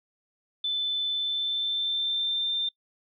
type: tone with pitch glide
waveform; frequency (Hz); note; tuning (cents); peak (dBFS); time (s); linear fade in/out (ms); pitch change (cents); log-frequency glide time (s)
sine; 3518 to 3586; A7 to A7; -1 to +32; -25; 0.64-2.69; 5; +33; 1.09-2.5
effects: noise-tail reverb RT60 0.1 s tail -21 dB re dry